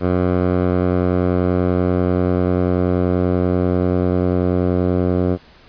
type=tone with low-pass filter sweep; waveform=10% pulse; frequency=90.3 Hz; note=F#2; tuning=42 cents flat; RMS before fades=-17 dBFS; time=0-5.38 s; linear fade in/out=50 ms; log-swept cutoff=1100 to 700 Hz; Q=0.76; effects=pink hiss -47 dBFS RMS until 5.68 s + resampled to 11025 Hz